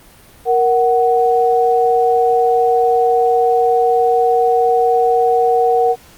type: tone pair together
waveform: sine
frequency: 468.3 / 744 Hz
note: A#4 / F#5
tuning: +8 / +9 cents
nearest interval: minor sixth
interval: 801 cents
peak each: -13 dBFS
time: 0.45-5.96 s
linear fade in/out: 50 ms
effects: pink hiss -44 dBFS RMS until 6.17 s + Opus 32 kbps